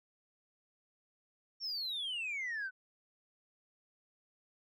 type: exponential sweep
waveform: sine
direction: down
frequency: 5580 to 1480 Hz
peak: -34 dBFS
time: 1.6-2.71 s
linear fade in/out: 50 ms
effects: tanh soft clip ceiling -34 dBFS